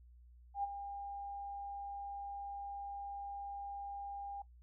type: tone with ADSR envelope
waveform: sine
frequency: 803 Hz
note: G5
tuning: 41 cents sharp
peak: -32 dBFS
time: 0.54-4.42 s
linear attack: 96 ms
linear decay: 22 ms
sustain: -10 dB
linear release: 4 ms
effects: noise-tail reverb RT60 0.1 s tail -18 dB re dry + added 60 Hz sine -57 dBFS peak until 4.62 s